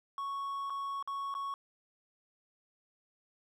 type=tone with dropouts; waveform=triangle; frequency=1108.7 Hz; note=C#6; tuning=in tune; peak=-33 dBFS; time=0.18-1.54 s; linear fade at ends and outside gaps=1 ms; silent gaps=0.698-0.703 / 1.026-1.075 / 1.341-1.35 s; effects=none